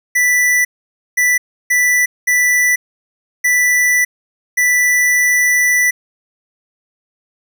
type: tone bursts at uneven times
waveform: square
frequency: 1975.5 Hz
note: B6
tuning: in tune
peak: -11 dBFS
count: 6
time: 0.15-0.65 / 1.17-1.38 / 1.7-2.06 / 2.27-2.76 / 3.44-4.05 / 4.57-5.91 s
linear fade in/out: 10 ms
effects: none